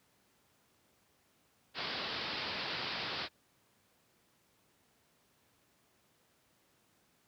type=low-pass noise; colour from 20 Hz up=white; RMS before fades=-39 dBFS; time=1.74-3.29 s; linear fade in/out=50 ms; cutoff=5000 Hz; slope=96 dB/octave; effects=pink hiss -71 dBFS RMS until 7.27 s + high-pass 100 Hz 12 dB/octave